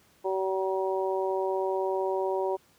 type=harmonic tone; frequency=190.3 Hz; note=F#3; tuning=49 cents sharp; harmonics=2 / 3 / 4 / 5; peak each=-28 / -32 / -35 / -34 dBFS; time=0.24-2.57 s; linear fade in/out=20 ms; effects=pink hiss -62 dBFS RMS until 2.78 s + high-pass 80 Hz 12 dB/octave